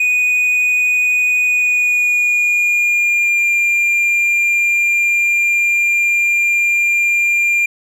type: tone with pitch glide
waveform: triangle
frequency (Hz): 2478 to 2394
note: D#7 to D7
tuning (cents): -8 to +33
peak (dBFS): -10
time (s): 0-7.66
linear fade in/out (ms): 5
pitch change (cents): -59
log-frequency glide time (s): 1.46-3.48
effects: none